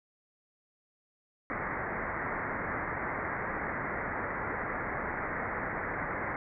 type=low-pass noise; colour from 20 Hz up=white; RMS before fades=-35 dBFS; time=1.5-6.36 s; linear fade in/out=0 ms; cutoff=2100 Hz; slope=96 dB/octave; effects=none